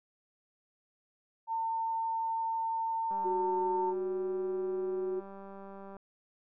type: tone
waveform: sine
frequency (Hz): 903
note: A5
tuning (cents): +45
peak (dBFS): -30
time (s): 1.47-3.94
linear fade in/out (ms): 50
type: click train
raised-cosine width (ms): 1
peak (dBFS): -35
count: 561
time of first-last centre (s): 3.11-5.967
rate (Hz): 196
type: tone with pitch glide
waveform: sine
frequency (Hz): 369 to 371.4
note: F#4 to F#4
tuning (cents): -5 to +7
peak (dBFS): -31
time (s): 3.24-5.21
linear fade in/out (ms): 20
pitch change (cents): +12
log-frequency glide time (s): 3.72-4.27
effects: none